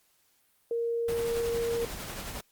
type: tone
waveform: sine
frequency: 466.2 Hz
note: A#4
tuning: in tune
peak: -27 dBFS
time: 0.71-1.85 s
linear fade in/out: 2 ms
type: noise with tremolo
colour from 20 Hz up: pink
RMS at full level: -37 dBFS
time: 1.08-2.41 s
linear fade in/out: 5 ms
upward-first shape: triangle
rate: 11 Hz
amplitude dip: 40%
effects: white hiss -68 dBFS RMS until 2.51 s + Opus 48 kbps